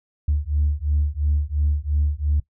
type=beating tone pair; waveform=sine; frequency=72.4 / 75.3 Hz; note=D2 / D2; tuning=-24 / +44 cents; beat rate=2.9 Hz; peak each=-21 dBFS; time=0.28-2.4 s; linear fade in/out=5 ms; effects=noise-tail reverb RT60 0.1 s tail -20 dB re dry + tanh soft clip ceiling -12 dBFS